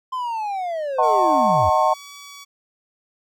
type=linear sweep; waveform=triangle; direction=down; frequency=1045 to 69.3 Hz; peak=-21 dBFS; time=0.12-1.7 s; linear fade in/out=10 ms
type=chord; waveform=sine; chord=D# diminished seventh; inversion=none; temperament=just; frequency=622.3 / 746.7 / 896 / 1075.3 Hz; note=D#5 / F#5 / A5 / C6; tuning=0 / +16 / +31 / +47 cents; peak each=-20 dBFS; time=0.98-1.94 s; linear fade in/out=10 ms
type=tone with vibrato; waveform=10% pulse; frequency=1134 Hz; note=C#6; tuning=39 cents sharp; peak=-30 dBFS; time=1.02-2.45 s; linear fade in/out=20 ms; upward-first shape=triangle; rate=1.1 Hz; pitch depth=11 cents each way
effects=none